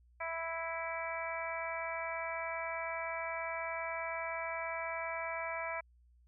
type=harmonic tone; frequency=329.6 Hz; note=E4; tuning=in tune; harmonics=2 / 3 / 4 / 5 / 6 / 7; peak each=-41 / -42 / -45 / -47 / -46 / -42 dBFS; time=0.2-5.81 s; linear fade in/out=10 ms; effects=added 60 Hz sine -62 dBFS peak until 6.27 s